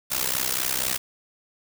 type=noise with amplitude modulation; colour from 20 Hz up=white; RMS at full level=-22 dBFS; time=0.1-0.98 s; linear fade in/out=20 ms; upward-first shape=sine; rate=64.2 Hz; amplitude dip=90%; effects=none